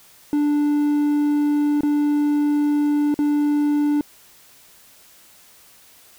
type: tone with dropouts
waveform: triangle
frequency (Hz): 293.7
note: D4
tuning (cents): 0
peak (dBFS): -14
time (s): 0.33-4.01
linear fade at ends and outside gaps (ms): 1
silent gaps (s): 1.808-1.833 / 3.142-3.19
effects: white hiss -50 dBFS RMS until 6.18 s